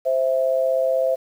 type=tone pair together; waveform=sine; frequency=523.3 / 659.3 Hz; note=C5 / E5; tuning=0 / 0 cents; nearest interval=major third; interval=400 cents; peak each=-19 / -21 dBFS; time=0.05-1.16 s; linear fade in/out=20 ms; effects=8-bit